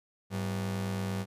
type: ring-modulated tone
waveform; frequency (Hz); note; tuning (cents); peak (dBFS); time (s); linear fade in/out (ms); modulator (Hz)
45% pulse; 147.2; D3; +4; -28; 0.3-1.26; 50; 44.4
effects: resampled to 32000 Hz